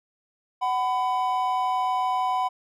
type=tone pair together; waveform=triangle; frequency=749 / 1001.9 Hz; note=F#5 / B5; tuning=+21 / +25 cents; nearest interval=perfect fourth; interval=504 cents; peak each=-23 dBFS; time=0.61-2.49 s; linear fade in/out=20 ms; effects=none